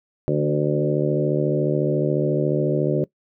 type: harmonic tone with a mistuned harmonic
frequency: 74.1 Hz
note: D2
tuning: 16 cents sharp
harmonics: 2 / 3 / 4 / 5 / 6 / 7 / 8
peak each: -22 / -31 / -26 / -23 / -29 / -27 / -28 dBFS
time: 0.28-3.04 s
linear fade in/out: 0 ms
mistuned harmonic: 4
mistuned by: -16 cents
effects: noise-tail reverb RT60 0.1 s tail -21 dB re dry